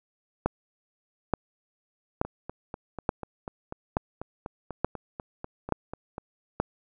two click trains, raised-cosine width 1 ms, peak -9 / -21 dBFS, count 8 / 17, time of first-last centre 0.46-6.6 / 2.25-6.181 s, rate 1.14 / 4.07 Hz, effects none

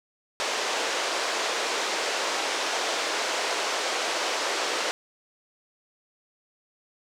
pink band-pass noise, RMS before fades -28 dBFS, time 0.4-4.91 s, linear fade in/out 0 ms, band 410 to 7000 Hz, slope 24 dB/octave, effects none

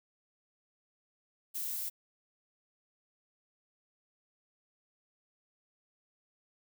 violet noise, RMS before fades -37 dBFS, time 1.54-1.9 s, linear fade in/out 20 ms, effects none

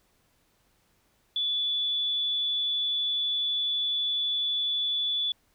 sine tone, 3452 Hz, A7, 34 cents flat, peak -25 dBFS, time 1.36-5.32 s, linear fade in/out 2 ms, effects pink hiss -68 dBFS RMS until 5.54 s

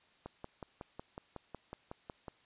click train, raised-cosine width 1 ms, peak -29 dBFS, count 12, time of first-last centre 0.26-2.282 s, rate 5.44 Hz, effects white hiss -67 dBFS RMS until 2.45 s + resampled to 8000 Hz

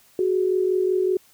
sine tone pair together, 370 / 415.3 Hz, F#4 / G#4, 0 / 0 cents, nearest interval major second, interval 200 cents, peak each -19 / -25 dBFS, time 0.19-1.17 s, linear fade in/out 2 ms, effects white hiss -56 dBFS RMS until 1.33 s

